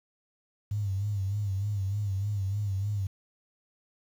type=tone with vibrato; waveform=sine; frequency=100.1 Hz; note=G2; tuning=37 cents sharp; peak=-27 dBFS; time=0.71-3.07 s; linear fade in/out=5 ms; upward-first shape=sine; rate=3.3 Hz; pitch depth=80 cents each way; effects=9-bit